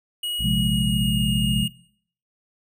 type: tone with pitch glide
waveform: square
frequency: 2900 to 2857 Hz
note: F#7 to F7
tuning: -35 to +39 cents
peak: -26 dBFS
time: 0.23-1.68 s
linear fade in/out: 5 ms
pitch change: -26 cents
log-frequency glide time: 0.57-1.23 s
type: harmonic tone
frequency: 58.27 Hz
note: A#1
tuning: in tune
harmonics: 1 / 2 / 3 / 4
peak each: -28 / -34 / -38 / -40 dBFS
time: 0.39-1.64 s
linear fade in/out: 10 ms
type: chord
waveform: sine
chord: F minor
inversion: second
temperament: equal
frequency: 130.81 / 174.61 / 207.7 Hz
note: C3 / F3 / Ab3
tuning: 0 / 0 / 0 cents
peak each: -24 dBFS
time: 0.42-1.69 s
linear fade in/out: 50 ms
effects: noise-tail reverb RT60 0.6 s tail -20 dB re dry